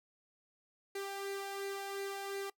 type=tone with flanger; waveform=sawtooth; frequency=395 Hz; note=G4; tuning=13 cents sharp; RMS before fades=-41 dBFS; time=0.95-2.5 s; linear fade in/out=5 ms; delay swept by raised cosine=0.45 to 1.22 ms; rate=2.8 Hz; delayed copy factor=+0.5; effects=noise-tail reverb RT60 0.1 s tail -22 dB re dry